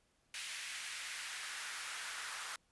pink noise with high-pass filter sweep, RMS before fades -44 dBFS, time 0.34-2.56 s, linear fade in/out 2 ms, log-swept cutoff 2200 to 1300 Hz, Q 1.6, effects pink hiss -75 dBFS RMS until 2.71 s + resampled to 24000 Hz

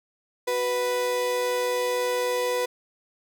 35% pulse tone pair together, 370 / 493.9 Hz, F#4 / B4, 0 / 0 cents, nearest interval perfect fourth, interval 500 cents, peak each -32 / -22 dBFS, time 0.47-2.66 s, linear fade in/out 10 ms, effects none

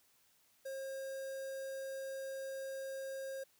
square tone with notch filter, 537 Hz, C5, 45 cents sharp, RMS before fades -43 dBFS, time 0.65-3.44 s, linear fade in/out 10 ms, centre 2900 Hz, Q 0.83, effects white hiss -71 dBFS RMS until 3.59 s

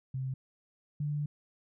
sine tone pair in turn, 131.5 / 147.4 Hz, C3 / D3, +9 / +7 cents, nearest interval major second, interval 198 cents, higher second, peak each -32 / -30 dBFS, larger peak second, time 0.14-0.34 / 1-1.26 s, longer second, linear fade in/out 5 ms, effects none

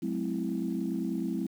sine chord, F# half-diminished seventh, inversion none, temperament equal with one note detuned, 185 / 215 / 261.6 / 329.6 Hz, F#3 / A3 / C4 / E4, 0 / -40 / 0 / 0 cents, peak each -34 dBFS, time 0.02-1.47 s, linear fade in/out 10 ms, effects tanh soft clip ceiling -20 dBFS + 9-bit

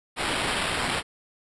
white noise with sample-and-hold, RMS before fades -27 dBFS, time 0.16-1.03 s, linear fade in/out 50 ms, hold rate 6300 Hz, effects resampled to 24000 Hz

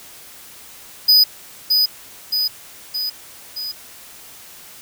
square tone with echo, 4978 Hz, D#8, in tune, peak -9 dBFS, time 1.08-1.24 s, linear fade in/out 10 ms, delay 620 ms, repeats 4, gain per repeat -4 dB, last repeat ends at 3.72 s, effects white hiss -41 dBFS RMS until 4.81 s

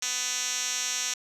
5% pulse tone with band-pass filter, 250 Hz, B3, 21 cents sharp, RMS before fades -30 dBFS, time 0.02-1.14 s, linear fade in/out 5 ms, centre 5500 Hz, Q 6.5, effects none

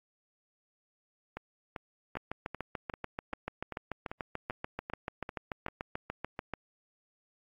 two click trains, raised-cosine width 0.5 ms, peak -23 / -20 dBFS, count 12 / 31, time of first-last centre 1.37-5.684 / 2.17-6.537 s, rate 2.55 / 6.87 Hz, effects AAC 32 kbps

